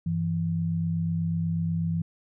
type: tone pair together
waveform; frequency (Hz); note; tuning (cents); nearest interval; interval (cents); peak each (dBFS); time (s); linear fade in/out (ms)
sine; 98 / 166.15; G2 / E3; 0 / +14; major sixth; 914; -31 / -25; 0.06-2.02; 5
effects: none